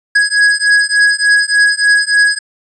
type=beating tone pair; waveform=square; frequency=1661.2 / 1664.6 Hz; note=G#6 / G#6; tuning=0 / +4 cents; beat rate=3.4 Hz; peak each=-12 dBFS; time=0.15-2.39 s; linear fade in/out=10 ms; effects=resampled to 22050 Hz